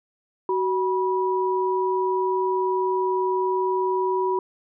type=tone pair together; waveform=sine; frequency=374.9 / 974 Hz; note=F#4 / B5; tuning=+23 / -24 cents; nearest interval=octave + perfect fourth; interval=1653 cents; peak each=-22 / -24 dBFS; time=0.49-4.39 s; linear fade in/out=2 ms; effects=none